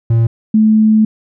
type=tone pair in turn; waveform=triangle / sine; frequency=115 / 217.1 Hz; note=A#2 / A3; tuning=-23 / -23 cents; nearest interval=major seventh; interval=1100 cents; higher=second; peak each=-6 dBFS; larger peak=neither; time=0.1-0.27 / 0.54-1.05 s; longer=second; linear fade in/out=5 ms; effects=none